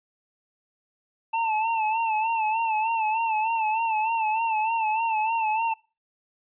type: tone with vibrato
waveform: square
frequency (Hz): 887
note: A5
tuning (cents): +14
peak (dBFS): -23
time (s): 1.33-5.74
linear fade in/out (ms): 10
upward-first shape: sine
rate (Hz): 3.3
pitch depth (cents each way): 64
effects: noise-tail reverb RT60 0.3 s tail -22 dB re dry + resampled to 8000 Hz